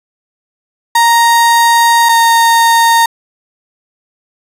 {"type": "tone pair in turn", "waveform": "35% pulse", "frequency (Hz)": [932.3, 923.2], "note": ["A#5", "A#5"], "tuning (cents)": [0, -17], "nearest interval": "unison", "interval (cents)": 17, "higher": "first", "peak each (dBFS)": -4, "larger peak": "neither", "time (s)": [[0.95, 2.09], [2.09, 3.06]], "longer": "first", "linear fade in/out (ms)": 5, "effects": ["resampled to 32000 Hz", "7-bit"]}